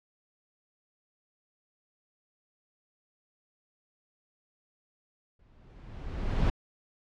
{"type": "noise with exponential growth", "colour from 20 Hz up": "brown", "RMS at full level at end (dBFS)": -23, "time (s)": [5.39, 6.5], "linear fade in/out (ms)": 5, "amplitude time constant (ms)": 240, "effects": ["low-pass 4000 Hz 12 dB/octave"]}